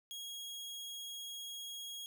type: tone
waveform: sawtooth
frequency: 3295 Hz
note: G#7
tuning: 14 cents flat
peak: -40 dBFS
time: 0.11-2.06 s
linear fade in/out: 0 ms
effects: none